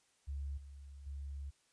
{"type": "tone with level steps", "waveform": "sine", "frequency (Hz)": 70, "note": "C#2", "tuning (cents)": 18, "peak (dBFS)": [-38, -49, -41], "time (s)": [0.27, 1.51], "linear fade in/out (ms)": 20, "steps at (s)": [0.57, 1.06], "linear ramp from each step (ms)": 10, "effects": ["white hiss -73 dBFS RMS until 1.72 s", "resampled to 22050 Hz"]}